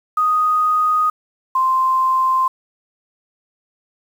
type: tone pair in turn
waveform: sine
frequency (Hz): 1244.5 / 1044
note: D#6 / C6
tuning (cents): 0 / -4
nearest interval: minor third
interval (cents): 304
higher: first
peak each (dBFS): -13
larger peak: neither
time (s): 0.17-1.1 / 1.55-2.48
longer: neither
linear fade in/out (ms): 5
effects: 7-bit